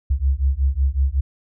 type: beating tone pair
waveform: sine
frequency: 65.3 / 70.7 Hz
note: C2 / C#2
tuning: -3 / +35 cents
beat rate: 5.4 Hz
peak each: -19 dBFS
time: 0.1-1.21 s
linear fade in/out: 10 ms
effects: none